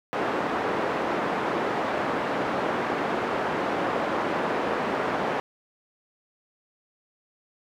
pink band-pass noise, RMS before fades -27 dBFS, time 0.13-5.4 s, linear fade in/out 0 ms, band 320 to 1400 Hz, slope 12 dB/octave, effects none

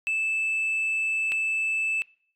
sine tone pair in turn, 2630 / 2630 Hz, E7 / E7, -5 / -5 cents, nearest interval unison, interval 0 cents, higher neither, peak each -21 dBFS, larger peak neither, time 0.07-1.32 / 1.32-2.02 s, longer first, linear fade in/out 0 ms, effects noise-tail reverb RT60 0.5 s tail -24 dB re dry + tanh soft clip ceiling -22 dBFS

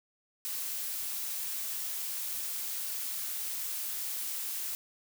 blue noise, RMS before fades -36 dBFS, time 0.45-4.75 s, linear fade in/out 0 ms, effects none

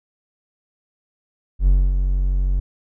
triangle tone with ADSR envelope, 46.25 Hz, F#1, in tune, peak -8 dBFS, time 1.59-2.6 s, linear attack 79 ms, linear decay 250 ms, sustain -6 dB, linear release 7 ms, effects none

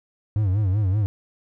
triangle tone with vibrato, 99.6 Hz, G2, 28 cents sharp, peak -16 dBFS, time 0.36-1.06 s, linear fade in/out 0 ms, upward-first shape sine, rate 5.2 Hz, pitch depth 150 cents each way, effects none

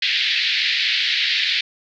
white band-pass noise, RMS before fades -20 dBFS, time 0.02-1.61 s, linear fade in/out 5 ms, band 1800 to 4400 Hz, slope 48 dB/octave, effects none

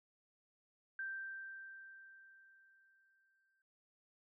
sine tone with exponential decay, 1568 Hz, G6, in tune, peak -39 dBFS, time 0.99-3.62 s, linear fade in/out 2 ms, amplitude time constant 570 ms, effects none

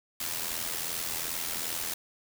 white noise with amplitude modulation, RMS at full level -31 dBFS, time 0.2-1.94 s, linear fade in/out 5 ms, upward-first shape sine, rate 82.6 Hz, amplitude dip 60%, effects none

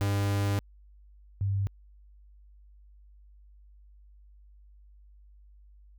45% pulse / sine tone pair in turn, 100.5 / 98.55 Hz, G2 / G2, +44 / +10 cents, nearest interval unison, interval 34 cents, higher first, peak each -25 dBFS, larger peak neither, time 0.01-0.59 / 1.41-1.67 s, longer first, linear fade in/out 0 ms, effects added 50 Hz sine -52 dBFS peak until 5.98 s

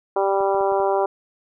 harmonic tone, 196 Hz, G3, in tune, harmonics 2 / 3 / 4 / 5 / 6 / 7, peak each -21 / -23 / -23 / -26 / -33 / -35 dBFS, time 0.16-1.06 s, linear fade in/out 5 ms
clicks, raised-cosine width 1 ms, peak -24 dBFS, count 5, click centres 0.407 / 0.547 / 0.609 / 0.721 / 0.801 s
effects none

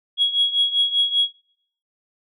sine tone with tremolo, 3322 Hz, G#7, in tune, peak -12 dBFS, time 0.17-1.29 s, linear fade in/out 50 ms, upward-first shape triangle, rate 5.1 Hz, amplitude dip 85%, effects noise-tail reverb RT60 0.6 s tail -18 dB re dry + tanh soft clip ceiling -9 dBFS

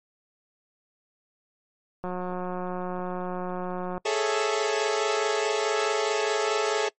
click train, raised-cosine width 1 ms, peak -19 dBFS, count 352, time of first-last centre 2.04-3.979 s, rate 181 Hz
sawtooth chord, A major seventh, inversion third, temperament equal, 415.3 / 440 / 554.4 / 659.3 Hz, G#4 / A4 / C#5 / E5, 0 / 0 / 0 / 0 cents, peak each -24 / -23 / -28 / -28 dBFS, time 4.05-6.89 s, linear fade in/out 10 ms
effects noise-tail reverb RT60 0.1 s tail -23 dB re dry + MP3 32 kbps

